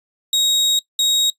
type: tone bursts at uneven times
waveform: 30% pulse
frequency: 3780 Hz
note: A#7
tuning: 23 cents sharp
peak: -12 dBFS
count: 2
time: 0.33-0.79 / 0.99-1.3 s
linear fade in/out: 2 ms
effects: noise-tail reverb RT60 0.1 s tail -18 dB re dry + resampled to 32000 Hz